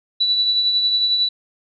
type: tone with tremolo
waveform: sine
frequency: 3951 Hz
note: B7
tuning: in tune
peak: -13 dBFS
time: 0.2-1.29 s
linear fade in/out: 10 ms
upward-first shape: triangle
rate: 11 Hz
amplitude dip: 45%
effects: none